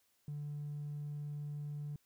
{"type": "tone", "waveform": "triangle", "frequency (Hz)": 146.83, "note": "D3", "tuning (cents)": 0, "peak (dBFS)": -36, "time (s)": [0.28, 1.96], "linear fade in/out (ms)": 2, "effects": ["tanh soft clip ceiling -36 dBFS", "white hiss -75 dBFS RMS until 2.05 s"]}